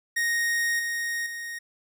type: tone with level steps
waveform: 45% pulse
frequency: 1864.7 Hz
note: A#6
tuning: in tune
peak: -23 / -27 / -33 dBFS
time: 0.16-1.59 s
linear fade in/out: 10 ms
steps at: 0.79 / 1.26 s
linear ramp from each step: 5 ms
effects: none